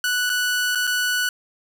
sawtooth tone with dropouts, 1480 Hz, F#6, in tune, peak -16 dBFS, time 0.04-1.29 s, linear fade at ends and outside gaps 2 ms, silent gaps 0.295-0.299 / 0.75-0.755 / 0.87-0.874 s, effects none

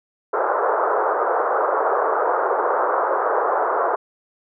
pink band-pass noise, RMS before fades -20 dBFS, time 0.33-3.96 s, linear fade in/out 10 ms, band 410 to 1400 Hz, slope 48 dB/octave, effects none

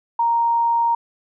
sine tone, 932.3 Hz, A#5, in tune, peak -15 dBFS, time 0.19-0.95 s, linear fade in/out 5 ms, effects none

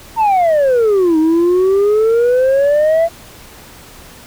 sine exponential two-way sweep, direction down then up, 928 to 311.1 to 678 Hz, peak -6 dBFS, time 0.16-3.09 s, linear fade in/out 50 ms, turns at 1.18 s, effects tanh soft clip ceiling -8 dBFS + pink hiss -38 dBFS RMS until 4.26 s

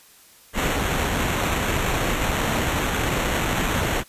pink noise with sample-and-hold, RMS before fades -23 dBFS, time 0.53-4.04 s, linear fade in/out 50 ms, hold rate 4900 Hz, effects white hiss -51 dBFS RMS until 4.08 s + resampled to 32000 Hz

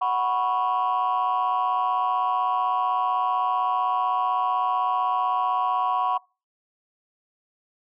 sine chord, F# suspended fourth, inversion none, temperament equal with one note detuned, 740 / 987.8 / 1103.6 Hz, F#5 / B5 / C#6, 0 / 0 / -8 cents, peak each -24 dBFS, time 0.01-6.18 s, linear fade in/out 10 ms, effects noise-tail reverb RT60 0.3 s tail -24 dB re dry + tanh soft clip ceiling -16 dBFS

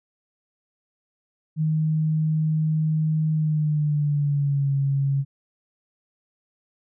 sine tone with pitch glide, 156.3 to 138.45 Hz, D#3 to C#3, +8 to -2 cents, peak -19 dBFS, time 1.56-5.25 s, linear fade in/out 50 ms, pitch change -210 cents, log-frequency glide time 3.33-4.74 s, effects none

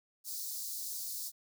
white high-pass noise, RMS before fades -40 dBFS, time 0.24-1.32 s, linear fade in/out 50 ms, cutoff 4200 Hz, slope 48 dB/octave, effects none

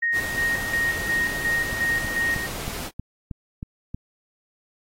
sine tone with tremolo, 1864.7 Hz, A#6, in tune, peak -20 dBFS, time 0.02-2.47 s, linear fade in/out 10 ms, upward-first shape square, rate 2.8 Hz, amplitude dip 55%
pink noise, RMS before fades -33 dBFS, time 0.12-2.91 s, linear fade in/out 50 ms
click train, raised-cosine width 5 ms, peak -19 dBFS, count 8, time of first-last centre 1.73-3.945 s, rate 3.16 Hz
effects AAC 48 kbps

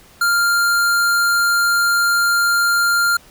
square tone, 1396.9 Hz, F6, in tune, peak -14 dBFS, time 0.21-3.17 s, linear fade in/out 5 ms, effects pink hiss -47 dBFS RMS until 3.3 s

